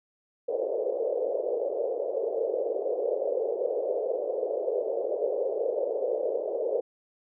white band-pass noise, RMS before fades -29 dBFS, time 0.48-6.81 s, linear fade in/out 10 ms, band 430 to 560 Hz, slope 48 dB/octave, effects none

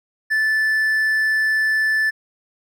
triangle tone, 1752 Hz, A6, 8 cents flat, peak -14 dBFS, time 0.3-2.11 s, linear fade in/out 20 ms, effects none

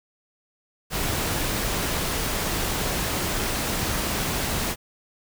pink noise, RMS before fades -26 dBFS, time 0.9-4.76 s, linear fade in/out 50 ms, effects none

